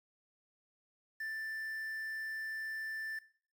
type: tone with quantisation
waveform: triangle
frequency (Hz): 1769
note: A6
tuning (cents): +9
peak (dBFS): -36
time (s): 1.2-3.19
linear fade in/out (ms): 5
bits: 10
effects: noise-tail reverb RT60 0.5 s tail -18 dB re dry